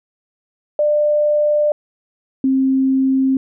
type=tone pair in turn; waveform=sine; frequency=596 / 265.5 Hz; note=D5 / C4; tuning=+25 / +25 cents; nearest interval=octave + major second; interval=1400 cents; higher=first; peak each=-12 dBFS; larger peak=neither; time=0.79-1.72 / 2.44-3.37 s; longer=neither; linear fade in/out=2 ms; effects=none